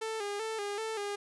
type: tone with vibrato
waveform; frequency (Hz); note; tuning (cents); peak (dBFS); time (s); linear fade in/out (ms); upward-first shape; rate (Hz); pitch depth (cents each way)
sawtooth; 424.6; G#4; +38; -30; 0.01-1.16; 10; square; 2.6; 73
effects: resampled to 24000 Hz